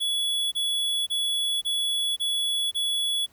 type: tone bursts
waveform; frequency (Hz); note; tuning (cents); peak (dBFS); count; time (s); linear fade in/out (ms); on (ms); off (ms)
square; 3391; G#7; +35; -24; 6; 0-3.265; 20; 520; 29
effects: pink hiss -60 dBFS RMS until 3.32 s